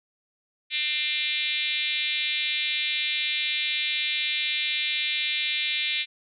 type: tone with frequency modulation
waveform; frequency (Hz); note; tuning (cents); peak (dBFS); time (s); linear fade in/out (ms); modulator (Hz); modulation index
sine; 2960; F#7; 0; -24; 0.7-6.06; 50; 288; 3.1
effects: none